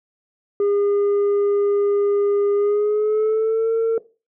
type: tone with pitch glide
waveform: sine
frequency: 406 to 453.1 Hz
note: G#4 to A#4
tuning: -39 to -49 cents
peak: -13 dBFS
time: 0.6-3.98 s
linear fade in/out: 2 ms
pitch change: +190 cents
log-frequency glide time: 2.54-3.71 s
effects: noise-tail reverb RT60 0.3 s tail -18 dB re dry + tanh soft clip ceiling -15 dBFS